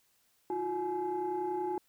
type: tone cluster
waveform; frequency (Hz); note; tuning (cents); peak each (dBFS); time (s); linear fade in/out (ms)
sine; 332 / 362.5 / 846; E4 / F#4 / G#5; +12 / -35 / +32; -40 / -33 / -34; 0.5-1.78; 2
effects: tanh soft clip ceiling -25 dBFS + white hiss -71 dBFS RMS until 1.88 s